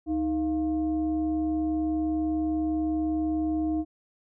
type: tone with frequency modulation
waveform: sine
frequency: 312.5 Hz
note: D#4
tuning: 8 cents sharp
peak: -24 dBFS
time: 0.06-3.85 s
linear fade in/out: 50 ms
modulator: 381 Hz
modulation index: 0.45
effects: none